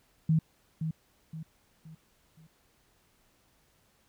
sine tone with echo, 159.3 Hz, D#3, 41 cents sharp, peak -21 dBFS, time 0.29-0.39 s, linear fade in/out 5 ms, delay 520 ms, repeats 4, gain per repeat -8 dB, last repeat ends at 2.47 s, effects pink hiss -68 dBFS RMS until 4.08 s

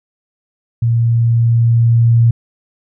sine tone with level ramp, 116.54 Hz, A#2, in tune, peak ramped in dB -10 to -6 dBFS, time 0.82-2.31 s, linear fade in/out 5 ms, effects none

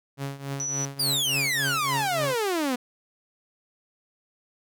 sawtooth tone with tremolo, 138.59 Hz, C#3, in tune, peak -24 dBFS, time 0.17-2.36 s, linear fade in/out 50 ms, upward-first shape triangle, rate 3.5 Hz, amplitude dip 85%
sine tone, 5920 Hz, F#8, in tune, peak -27 dBFS, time 0.6-0.85 s, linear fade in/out 0 ms
sawtooth exponential sweep, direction down, 4939 to 240 Hz, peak -20 dBFS, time 0.99-2.76 s, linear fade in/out 10 ms
effects none

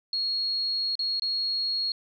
sine tone with dropouts, 4303 Hz, C8, 48 cents sharp, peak -25 dBFS, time 0.13-1.92 s, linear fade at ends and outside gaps 2 ms, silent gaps 0.954-0.992 / 1.197-1.22 s, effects none

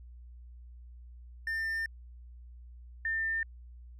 triangle / sine tone pair in turn, 1799 / 1799 Hz, A6 / A6, +38 / +38 cents, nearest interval unison, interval 0 cents, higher neither, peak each -29 / -29 dBFS, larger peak neither, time 1.47-1.86 / 3.05-3.43 s, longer first, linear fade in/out 2 ms, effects added 60 Hz sine -47 dBFS peak until 3.99 s

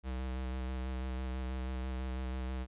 square tone with vibrato, 64.2 Hz, C2, 32 cents flat, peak -36 dBFS, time 0.03-2.67 s, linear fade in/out 50 ms, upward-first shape square, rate 6.1 Hz, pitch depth 18 cents each way, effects resampled to 8000 Hz

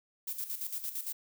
violet noise with tremolo, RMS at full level -36 dBFS, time 0.27-1.13 s, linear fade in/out 10 ms, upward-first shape square, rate 8.8 Hz, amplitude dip 65%, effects none

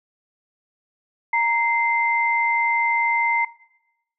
sine tone pair together, 932.3 / 2083 Hz, A#5 / C7, 0 / -8 cents, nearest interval octave + major second, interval 1392 cents, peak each -20 dBFS, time 1.33-3.45 s, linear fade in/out 5 ms, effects noise-tail reverb RT60 0.9 s tail -20 dB re dry

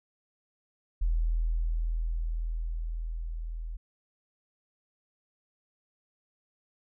sine tone with level ramp, 40.92 Hz, E1, 12 cents flat, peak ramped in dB -23 to -34 dBFS, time 1.01-3.77 s, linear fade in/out 10 ms, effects none

